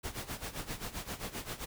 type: noise with tremolo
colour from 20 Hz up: pink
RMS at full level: -38 dBFS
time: 0.03-1.66 s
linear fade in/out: 20 ms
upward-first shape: sine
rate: 7.6 Hz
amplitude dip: 80%
effects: none